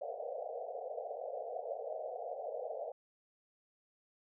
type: band-pass noise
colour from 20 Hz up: white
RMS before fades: -42 dBFS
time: 0.01-2.92 s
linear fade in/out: 5 ms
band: 460 to 740 Hz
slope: 96 dB/octave
effects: none